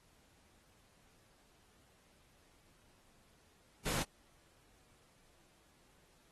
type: noise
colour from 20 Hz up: pink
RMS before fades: -37 dBFS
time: 3.85-4.04 s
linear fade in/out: 20 ms
effects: pink hiss -69 dBFS RMS until 6.31 s + AAC 32 kbps